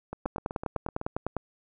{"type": "two click trains", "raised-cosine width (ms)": 1, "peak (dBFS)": [-21, -15], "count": [8, 12], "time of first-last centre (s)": [[0.13, 1.014], [0.26, 1.367]], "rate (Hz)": [7.92, 9.94], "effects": []}